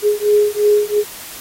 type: beating tone pair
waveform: sine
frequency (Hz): 415.3 / 418.2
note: G#4 / G#4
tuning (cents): 0 / +12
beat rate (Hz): 2.9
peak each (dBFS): -14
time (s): 0.02-1.04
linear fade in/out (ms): 50
effects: white hiss -33 dBFS RMS until 1.4 s + AAC 48 kbps